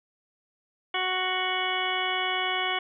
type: harmonic tone with a mistuned harmonic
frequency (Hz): 370.1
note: F#4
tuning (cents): 0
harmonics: 1 / 2 / 3 / 4 / 5 / 6 / 8 / 9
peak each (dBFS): -36 / -32 / -33 / -36 / -36 / -31 / -32 / -36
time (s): 0.94-2.79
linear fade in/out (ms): 5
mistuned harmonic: 9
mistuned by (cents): +17
effects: none